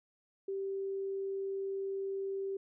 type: tone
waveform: sine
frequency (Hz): 390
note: G4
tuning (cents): -9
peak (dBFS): -34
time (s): 0.48-2.57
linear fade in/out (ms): 5
effects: none